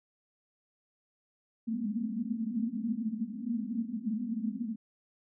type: band-pass noise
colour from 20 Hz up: white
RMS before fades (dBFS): -34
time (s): 1.67-4.76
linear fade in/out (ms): 10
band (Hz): 210 to 240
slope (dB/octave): 96
effects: none